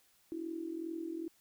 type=tone with amplitude modulation; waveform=sine; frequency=329.6 Hz; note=E4; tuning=in tune; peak=-34 dBFS; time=0.32-1.28 s; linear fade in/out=0 ms; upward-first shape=sine; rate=42.4 Hz; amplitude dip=75%; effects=white hiss -69 dBFS RMS until 1.4 s